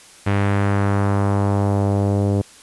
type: tone with low-pass filter sweep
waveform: sawtooth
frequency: 100.2 Hz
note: G2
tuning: 38 cents sharp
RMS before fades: -18 dBFS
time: 0.26-2.42 s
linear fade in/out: 10 ms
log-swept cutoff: 2300 to 500 Hz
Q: 1.4
effects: white hiss -45 dBFS RMS until 2.62 s + resampled to 24000 Hz